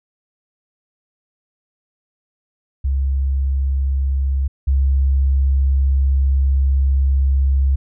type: tone pair in turn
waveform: sine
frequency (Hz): 67.7 / 67.7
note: C#2 / C#2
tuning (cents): -40 / -40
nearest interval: unison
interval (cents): 0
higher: neither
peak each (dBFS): -15 / -12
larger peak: second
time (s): 2.84-4.48 / 4.67-7.76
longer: second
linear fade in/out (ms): 10
effects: none